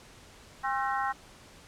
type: harmonic tone with a mistuned harmonic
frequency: 268 Hz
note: C4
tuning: 42 cents sharp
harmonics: 3 / 4 / 5 / 6 / 7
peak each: -31 / -33 / -35 / -37 / -38 dBFS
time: 0.63-1.13 s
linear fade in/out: 20 ms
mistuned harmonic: 6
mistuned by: -82 cents
effects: pink hiss -53 dBFS RMS until 1.67 s + low-pass 9000 Hz 12 dB/octave